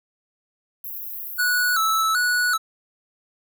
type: high-pass noise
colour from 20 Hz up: pink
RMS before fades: -33 dBFS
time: 0.84-2.02 s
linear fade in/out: 2 ms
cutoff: 12000 Hz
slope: 96 dB/octave
type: tone with vibrato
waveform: square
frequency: 1387 Hz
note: F6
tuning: 12 cents flat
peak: -19 dBFS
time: 1.38-2.58 s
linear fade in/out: 20 ms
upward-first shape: square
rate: 1.3 Hz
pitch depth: 100 cents each way
effects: none